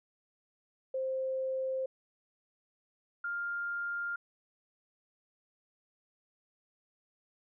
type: tone pair in turn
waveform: sine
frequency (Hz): 525 / 1401.6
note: C5 / F6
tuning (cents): +6 / +6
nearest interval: octave + perfect fourth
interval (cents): 1700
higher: second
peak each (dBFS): -31 / -33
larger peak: first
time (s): 0.94-1.86 / 3.24-4.16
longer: neither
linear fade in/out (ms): 5
effects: none